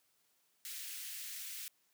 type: high-pass noise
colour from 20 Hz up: white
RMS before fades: -45 dBFS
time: 0.65-1.68 s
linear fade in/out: 0 ms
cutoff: 1800 Hz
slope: 24 dB/octave
effects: white hiss -75 dBFS RMS until 1.93 s + high-pass 100 Hz 12 dB/octave